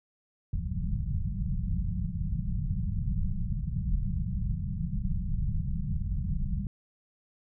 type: low-pass noise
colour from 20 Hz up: pink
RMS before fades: -30 dBFS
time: 0.53-6.67 s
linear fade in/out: 2 ms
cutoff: 200 Hz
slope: 96 dB/octave
effects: none